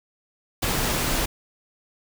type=noise; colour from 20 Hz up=pink; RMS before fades=-24 dBFS; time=0.62-1.26 s; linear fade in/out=10 ms; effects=none